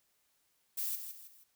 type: noise with echo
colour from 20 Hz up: violet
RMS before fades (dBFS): -36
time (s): 0.77-0.96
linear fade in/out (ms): 10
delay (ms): 160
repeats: 3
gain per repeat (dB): -8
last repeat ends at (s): 1.44
effects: white hiss -75 dBFS RMS until 1.55 s